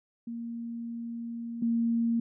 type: tone pair in turn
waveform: sine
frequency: 233.1 / 231.8 Hz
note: A#3 / A#3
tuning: 0 / -10 cents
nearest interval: unison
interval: 10 cents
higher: first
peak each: -34 / -24 dBFS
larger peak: second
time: 0.27-1.62 / 1.62-2.2 s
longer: first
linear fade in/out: 5 ms
effects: none